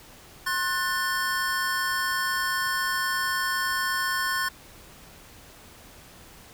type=chord; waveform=square; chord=F# diminished; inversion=second; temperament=just; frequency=1065.6 / 1480 / 1776 Hz; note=C6 / F#6 / A6; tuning=+31 / 0 / +16 cents; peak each=-30 dBFS; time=0.46-4.49 s; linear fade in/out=10 ms; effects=pink hiss -49 dBFS RMS until 6.53 s